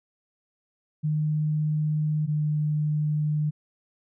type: tone pair in turn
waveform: sine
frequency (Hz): 152.7 / 151.03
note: D#3 / D3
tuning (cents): -32 / +49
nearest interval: unison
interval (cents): 19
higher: first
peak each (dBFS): -22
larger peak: neither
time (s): 1.03-2.27 / 2.27-3.51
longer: neither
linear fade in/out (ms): 20
effects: none